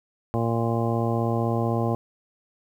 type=harmonic tone; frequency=115.9 Hz; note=A#2; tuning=10 cents flat; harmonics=1 / 2 / 3 / 4 / 5 / 6 / 7 / 9; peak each=-25 / -28 / -30 / -31 / -32 / -33 / -33 / -35 dBFS; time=0.34-1.95 s; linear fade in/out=0 ms; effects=9-bit